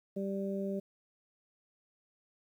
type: harmonic tone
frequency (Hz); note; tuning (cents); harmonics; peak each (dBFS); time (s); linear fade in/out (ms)
196; G3; 0; 1 / 2 / 3; -35 / -38 / -40; 0.16-0.8; 10
effects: 11-bit